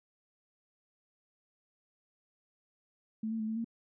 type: tone with pitch steps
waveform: sine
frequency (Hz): 219.6 / 224.6 / 217.4 / 221.4 / 229.4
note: A3 / A3 / A3 / A3 / A#3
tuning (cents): -3 / +36 / -21 / +11 / -28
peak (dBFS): -32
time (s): 3.23-3.645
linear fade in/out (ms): 5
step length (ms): 83
effects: none